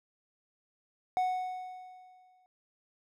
triangle tone with exponential decay, 738 Hz, F#5, 5 cents flat, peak -23 dBFS, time 1.17-2.46 s, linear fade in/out 0 ms, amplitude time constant 280 ms, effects none

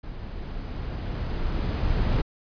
brown noise with level ramp, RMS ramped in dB -37 to -22 dBFS, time 0.03-2.22 s, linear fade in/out 10 ms, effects resampled to 11025 Hz

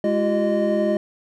triangle tone cluster, 208 / 342.6 / 381.5 / 613 Hz, G#3 / F4 / G4 / D#5, +3 / -33 / -47 / -26 cents, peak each -21 / -22 / -26 / -19 dBFS, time 0.04-0.97 s, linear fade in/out 2 ms, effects none

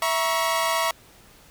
sawtooth chord, A# diminished, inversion second, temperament equal with one note detuned, 659.3 / 952.5 / 1108.7 Hz, E5 / A#5 / C#6, 0 / +37 / 0 cents, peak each -22 dBFS, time 0.02-0.91 s, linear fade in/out 2 ms, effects pink hiss -52 dBFS RMS until 1.5 s

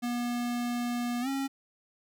square tone with pitch glide, 241.2 to 272.3 Hz, B3 to C#4, -41 to -31 cents, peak -30 dBFS, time 0.02-1.48 s, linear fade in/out 20 ms, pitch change +210 cents, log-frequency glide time 1.21-1.28 s, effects none

